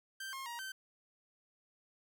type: tone with pitch steps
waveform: sawtooth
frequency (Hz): 1566 / 1071 / 946 / 1547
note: G6 / C6 / A#5 / G6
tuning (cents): -2 / +40 / +25 / -23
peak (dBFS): -38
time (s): 0.2-0.72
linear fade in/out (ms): 5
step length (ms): 130
effects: none